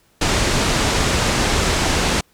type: low-pass noise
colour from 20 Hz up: pink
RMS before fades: -18 dBFS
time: 0.21-2.21 s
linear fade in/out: 5 ms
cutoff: 8300 Hz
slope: 24 dB/octave
effects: pink hiss -58 dBFS RMS until 2.33 s